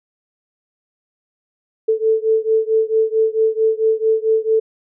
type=beating tone pair; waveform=sine; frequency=440 / 444.5 Hz; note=A4 / A4; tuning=0 / +18 cents; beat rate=4.5 Hz; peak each=-16 / -17 dBFS; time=1.88-4.6 s; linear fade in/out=10 ms; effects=none